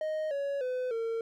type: tone with pitch steps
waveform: triangle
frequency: 622.3 / 560.8 / 505.5 / 455.6 Hz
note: D#5 / C#5 / B4 / A#4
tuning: 0 / +20 / +40 / -40 cents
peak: -28 dBFS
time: 0.01-1.21 s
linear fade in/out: 2 ms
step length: 300 ms
effects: none